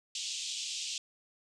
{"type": "band-pass noise", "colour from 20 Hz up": "pink", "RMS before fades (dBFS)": -38, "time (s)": [0.15, 0.98], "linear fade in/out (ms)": 2, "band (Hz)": [2800, 7900], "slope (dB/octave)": 48, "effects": []}